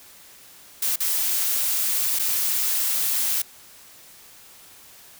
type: noise with dropouts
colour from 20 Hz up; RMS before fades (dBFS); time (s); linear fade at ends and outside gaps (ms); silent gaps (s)
blue; -23; 0.82-3.42; 5; 0.96-1.002 / 2.189-2.194
effects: white hiss -48 dBFS RMS until 5.19 s